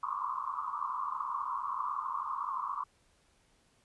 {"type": "band-pass noise", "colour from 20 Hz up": "white", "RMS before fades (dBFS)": -36, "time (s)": [0.03, 2.84], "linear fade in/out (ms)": 5, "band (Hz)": [980, 1200], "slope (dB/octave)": 96, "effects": ["pink hiss -69 dBFS RMS until 3.84 s", "resampled to 24000 Hz"]}